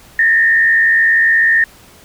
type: tone with frequency modulation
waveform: sine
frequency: 1823 Hz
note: A#6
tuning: 39 cents flat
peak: -8 dBFS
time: 0.19-1.64 s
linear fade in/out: 2 ms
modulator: 76.3 Hz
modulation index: 0.78
effects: pink hiss -43 dBFS RMS until 2.04 s